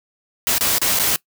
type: noise with dropouts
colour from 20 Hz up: white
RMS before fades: -18 dBFS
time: 0.47-1.16 s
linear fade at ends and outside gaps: 0 ms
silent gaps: 0.582-0.609 / 0.783-0.816 / 0.989-0.997 s
effects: noise-tail reverb RT60 0.1 s tail -22 dB re dry